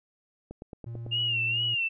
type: click train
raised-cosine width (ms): 2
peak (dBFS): -27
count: 6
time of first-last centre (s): 0.51-1.064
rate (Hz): 9.02
type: tone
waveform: triangle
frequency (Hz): 116.54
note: A#2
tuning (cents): 0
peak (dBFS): -33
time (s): 0.86-1.75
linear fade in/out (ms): 10
type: tone with vibrato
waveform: sine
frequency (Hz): 2794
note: F7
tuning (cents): 0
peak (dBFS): -25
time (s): 1.11-1.89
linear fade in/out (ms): 20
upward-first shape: sine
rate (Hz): 2.3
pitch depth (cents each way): 83
effects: none